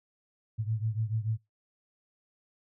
sine beating tone pair, 108.1 / 115 Hz, A2 / A#2, -30 / -23 cents, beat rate 6.9 Hz, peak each -30 / -33 dBFS, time 0.58-1.38 s, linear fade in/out 20 ms, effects noise-tail reverb RT60 0.2 s tail -24 dB re dry

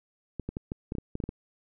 clicks, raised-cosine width 3 ms, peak -20 dBFS, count 11, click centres 0.397 / 0.49 / 0.569 / 0.719 / 0.921 / 0.952 / 0.984 / 1.154 / 1.202 / 1.239 / 1.291 s, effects none

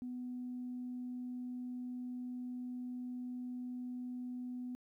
sine tone, 248.6 Hz, B3, 12 cents sharp, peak -39 dBFS, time 0.02-4.75 s, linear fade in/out 0 ms, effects tanh soft clip ceiling -35 dBFS + 13-bit

